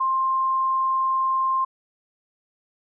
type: tone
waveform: sine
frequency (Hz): 1055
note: C6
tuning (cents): +14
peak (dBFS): -19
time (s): 0-1.65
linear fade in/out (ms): 10
effects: none